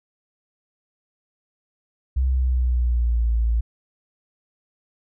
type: tone with pitch glide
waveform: sine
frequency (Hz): 65 to 56.91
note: C2 to A#1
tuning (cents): -11 to -41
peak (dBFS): -17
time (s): 2.16-3.61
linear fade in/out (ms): 10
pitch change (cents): -230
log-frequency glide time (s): 2.28-3.31
effects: none